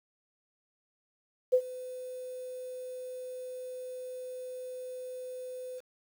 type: tone with ADSR envelope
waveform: sine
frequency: 506 Hz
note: B4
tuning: 42 cents sharp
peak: -18 dBFS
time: 1.52-5.81 s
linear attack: 19 ms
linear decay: 69 ms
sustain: -20 dB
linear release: 32 ms
effects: 9-bit